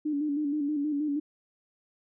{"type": "tone with vibrato", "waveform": "sine", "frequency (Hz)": 293.7, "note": "D4", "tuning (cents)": 0, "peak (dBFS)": -26, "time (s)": [0.05, 1.2], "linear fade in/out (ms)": 10, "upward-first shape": "square", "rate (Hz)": 6.3, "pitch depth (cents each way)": 53, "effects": []}